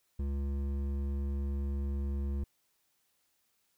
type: tone with hard clipping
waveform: triangle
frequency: 69.6 Hz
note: C#2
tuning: 8 cents sharp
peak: -33 dBFS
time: 0.19-2.44 s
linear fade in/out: 5 ms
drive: 14 dB
effects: white hiss -75 dBFS RMS until 3.77 s